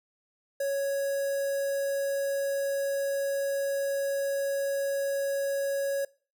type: tone with notch filter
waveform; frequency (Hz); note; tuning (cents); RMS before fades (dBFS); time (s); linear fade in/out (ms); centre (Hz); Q
square; 554.4; C#5; 0; -29; 0.6-6.05; 5; 3100; 0.6
effects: noise-tail reverb RT60 0.4 s tail -23 dB re dry